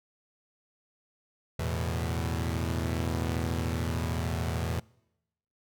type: chord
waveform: sawtooth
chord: E suspended fourth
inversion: none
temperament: equal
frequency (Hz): 82.41 / 110 / 123.47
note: E2 / A2 / B2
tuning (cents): 0 / 0 / 0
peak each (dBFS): -27 / -31 / -31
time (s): 1.59-4.8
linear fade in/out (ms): 5
effects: noise-tail reverb RT60 0.9 s tail -25 dB re dry